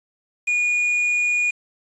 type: tone with quantisation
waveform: triangle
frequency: 2445 Hz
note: D#7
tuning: 31 cents flat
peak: -16 dBFS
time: 0.47-1.51 s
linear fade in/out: 10 ms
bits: 6
effects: resampled to 22050 Hz